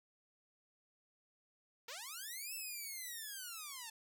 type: linear two-way sweep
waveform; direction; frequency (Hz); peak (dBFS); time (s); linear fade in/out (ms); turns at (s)
5% pulse; up then down; 431.5 to 2671 to 871; -34; 1.88-3.9; 5; 2.54
effects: none